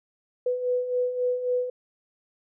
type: beating tone pair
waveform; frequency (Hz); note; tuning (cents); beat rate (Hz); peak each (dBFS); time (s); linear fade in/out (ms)
sine; 493.9 / 497.6; B4 / B4; 0 / +13; 3.7; -31 / -24; 0.46-1.7; 5
effects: none